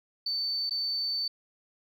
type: tone with dropouts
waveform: sine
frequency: 4535 Hz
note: C#8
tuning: 39 cents sharp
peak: -27 dBFS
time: 0.26-1.28 s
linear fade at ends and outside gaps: 5 ms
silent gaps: 0.696-0.708 s
effects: tanh soft clip ceiling -23 dBFS